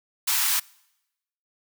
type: high-pass noise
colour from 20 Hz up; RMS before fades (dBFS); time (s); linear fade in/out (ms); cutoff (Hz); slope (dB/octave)
white; -23; 0.27-0.6; 10; 880; 48
effects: noise-tail reverb RT60 0.9 s tail -25 dB re dry